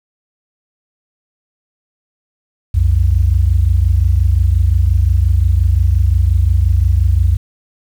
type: tone pair together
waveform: sine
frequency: 63.7 / 89.4 Hz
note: C2 / F2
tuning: -46 / +41 cents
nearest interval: tritone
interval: 587 cents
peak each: -11 dBFS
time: 2.74-7.37 s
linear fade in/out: 10 ms
effects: tanh soft clip ceiling -1 dBFS + 7-bit